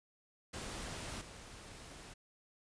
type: noise with level steps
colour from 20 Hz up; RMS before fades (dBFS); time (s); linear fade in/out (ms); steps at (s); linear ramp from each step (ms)
pink; -44 / -52; 0.53-2.14; 10; 1.21; 5
effects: resampled to 22050 Hz